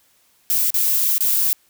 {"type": "noise with dropouts", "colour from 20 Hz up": "violet", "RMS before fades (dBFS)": -18, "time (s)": [0.5, 1.53], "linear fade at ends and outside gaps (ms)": 1, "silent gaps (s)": [[0.704, 0.742], [1.181, 1.206]], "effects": ["white hiss -59 dBFS RMS until 1.69 s"]}